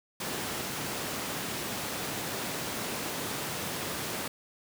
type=high-pass noise; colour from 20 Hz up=pink; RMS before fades=-35 dBFS; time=0.2-4.28 s; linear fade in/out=5 ms; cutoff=150 Hz; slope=12 dB/octave; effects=none